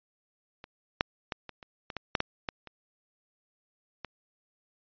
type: clicks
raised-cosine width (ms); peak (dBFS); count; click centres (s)
0.3; -28 / -7 / -16 / -25 / -30 / -22 / -18 / -9 / -11 / -15 / -28 / -21; 12; 0.641 / 1.009 / 1.322 / 1.493 / 1.628 / 1.902 / 1.967 / 2.152 / 2.204 / 2.488 / 2.673 / 4.047
effects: resampled to 11025 Hz